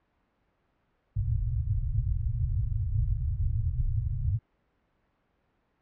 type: low-pass noise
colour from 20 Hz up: white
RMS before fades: -28 dBFS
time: 1.16-4.39 s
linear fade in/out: 10 ms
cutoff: 130 Hz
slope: 96 dB/octave
effects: pink hiss -72 dBFS RMS until 5.81 s + low-pass 2000 Hz 12 dB/octave